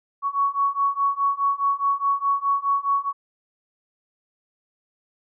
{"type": "beating tone pair", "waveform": "sine", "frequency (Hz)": [1114, 1118.8], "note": ["C#6", "C#6"], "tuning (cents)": [8, 16], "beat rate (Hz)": 4.8, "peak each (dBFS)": [-23, -22], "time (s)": [0.22, 3.13], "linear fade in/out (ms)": 50, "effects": []}